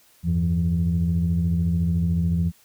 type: tone cluster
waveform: sine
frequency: 83.8 / 97.6 / 169.4 Hz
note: E2 / G2 / E3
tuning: +29 / -7 / +48 cents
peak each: -22 / -29 / -20 dBFS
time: 0.23-2.52 s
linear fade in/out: 50 ms
effects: tanh soft clip ceiling -13 dBFS + white hiss -57 dBFS RMS until 2.64 s